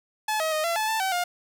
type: tone with pitch steps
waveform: sawtooth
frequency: 860 / 635 / 620 / 677 / 866 / 884 / 764 / 709 Hz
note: A5 / D#5 / D#5 / E5 / A5 / A5 / G5 / F5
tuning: -40 / +35 / -6 / +46 / -28 / +8 / -45 / +26 cents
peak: -20 dBFS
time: 0.28-1.24 s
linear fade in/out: 5 ms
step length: 120 ms
effects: none